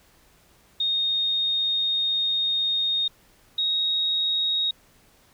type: tone pair in turn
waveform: sine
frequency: 3702 / 3767 Hz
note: A#7 / A#7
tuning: -13 / +17 cents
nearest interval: unison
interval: 30 cents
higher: second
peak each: -21 / -21 dBFS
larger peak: neither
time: 0.8-3.08 / 3.58-4.71 s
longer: first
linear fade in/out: 5 ms
effects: pink hiss -58 dBFS RMS until 5.33 s